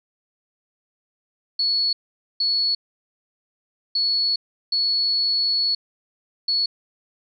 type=tone bursts at uneven times; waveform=sine; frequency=4395 Hz; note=C#8; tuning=16 cents flat; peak=-18 dBFS; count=5; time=1.59-1.93 / 2.4-2.75 / 3.95-4.36 / 4.72-5.75 / 6.48-6.66 s; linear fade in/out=5 ms; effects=none